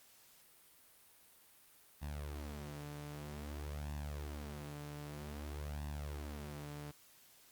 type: tone with flanger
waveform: sawtooth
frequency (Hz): 73.42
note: D2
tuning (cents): 0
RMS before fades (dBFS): -45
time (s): 2.01-6.92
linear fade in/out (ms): 20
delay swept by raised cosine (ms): 1.1 to 7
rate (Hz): 0.52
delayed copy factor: +0.7
effects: white hiss -64 dBFS RMS until 7.51 s + Opus 48 kbps